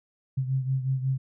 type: beating tone pair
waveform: sine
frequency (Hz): 131.3 / 136.8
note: C3 / C#3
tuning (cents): +6 / -23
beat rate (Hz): 5.5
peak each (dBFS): -25 / -31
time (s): 0.37-1.18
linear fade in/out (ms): 10
effects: none